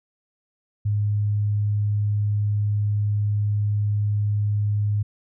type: tone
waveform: sine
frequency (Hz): 103.83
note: G#2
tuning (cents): 0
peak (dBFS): -19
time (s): 0.85-5.03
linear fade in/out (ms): 10
effects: none